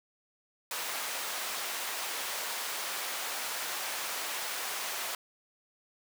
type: high-pass noise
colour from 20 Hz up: pink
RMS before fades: -36 dBFS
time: 0.71-5.15 s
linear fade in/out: 2 ms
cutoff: 810 Hz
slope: 12 dB/octave
effects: none